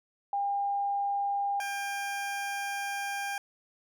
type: tone pair in turn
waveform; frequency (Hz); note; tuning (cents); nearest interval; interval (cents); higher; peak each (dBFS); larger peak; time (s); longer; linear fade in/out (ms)
sine / 20% pulse; 803 / 800; G5 / G5; +41 / +35; unison; 6; first; -27; neither; 0.33-1.6 / 1.6-3.38; second; 2
effects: none